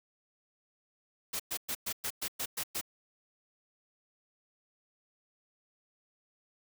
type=noise bursts; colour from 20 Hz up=white; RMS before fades=-35 dBFS; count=9; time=1.33-2.813 s; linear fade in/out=10 ms; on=67 ms; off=110 ms; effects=none